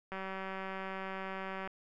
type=click train; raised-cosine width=0.5 ms; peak=-26 dBFS; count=298; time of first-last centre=0.12-1.675 s; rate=191 Hz; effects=none